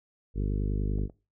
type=harmonic tone; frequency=50.3 Hz; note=G1; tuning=45 cents sharp; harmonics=1 / 2 / 3 / 4 / 5 / 6 / 7 / 8 / 9; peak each=-27 / -33 / -37 / -39 / -41 / -43 / -44 / -45 / -46 dBFS; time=0.34-1.09 s; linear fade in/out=50 ms
type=clicks; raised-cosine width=2 ms; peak=-32 dBFS; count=2; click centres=0.986 / 1.098 s
effects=noise-tail reverb RT60 0.3 s tail -22 dB re dry